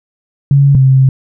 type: tone pair in turn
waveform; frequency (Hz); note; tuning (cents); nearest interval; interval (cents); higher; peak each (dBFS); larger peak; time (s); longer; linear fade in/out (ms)
sine; 139.9 / 132.7; C#3 / C3; +16 / +25; minor second; 91; first; -4; neither; 0.51-0.75 / 0.75-1.09; second; 2
effects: none